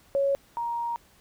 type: tone pair in turn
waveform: sine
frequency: 554.4 / 939.4 Hz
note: C#5 / A#5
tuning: 0 / +13 cents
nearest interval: major sixth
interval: 913 cents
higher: second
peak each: -21 / -27 dBFS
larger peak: first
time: 0.15-0.35 / 0.57-0.96 s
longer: second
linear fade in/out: 0 ms
effects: pink hiss -59 dBFS RMS until 1.2 s